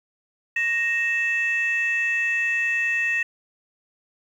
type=tone pair together; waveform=sine; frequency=1864.7 / 2635 Hz; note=A#6 / E7; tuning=0 / -1 cents; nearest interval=tritone; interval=599 cents; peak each=-21 / -23 dBFS; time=0.56-3.23 s; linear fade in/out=5 ms; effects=tanh soft clip ceiling -15 dBFS + 9-bit